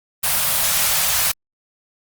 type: band-stop noise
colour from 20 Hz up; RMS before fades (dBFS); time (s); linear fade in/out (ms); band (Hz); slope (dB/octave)
white; -18; 0.23-1.32; 10; 190 to 540; 48
effects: Opus 24 kbps